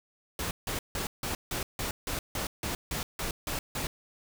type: noise bursts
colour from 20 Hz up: pink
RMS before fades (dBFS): -33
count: 13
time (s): 0.39-3.87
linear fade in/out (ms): 2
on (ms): 120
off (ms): 160
effects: none